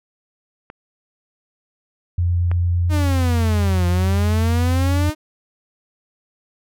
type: clicks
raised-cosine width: 0.5 ms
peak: -21 / -15 dBFS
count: 2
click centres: 0.701 / 2.515 s
type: tone with vibrato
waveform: sine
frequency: 87.31 Hz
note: F2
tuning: in tune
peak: -15 dBFS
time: 2.18-5.1 s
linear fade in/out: 5 ms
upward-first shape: sine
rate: 8.9 Hz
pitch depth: 9 cents each way
type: exponential two-way sweep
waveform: sawtooth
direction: down then up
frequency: 311.1 to 174.61 to 311.1 Hz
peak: -18 dBFS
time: 2.89-5.15 s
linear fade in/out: 50 ms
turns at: 3.87 s
effects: none